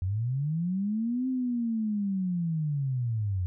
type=linear two-way sweep; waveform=sine; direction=up then down; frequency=87.3 to 261.6 to 87.3 Hz; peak=-26 dBFS; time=0.02-3.46 s; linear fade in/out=0 ms; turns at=1.28 s; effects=none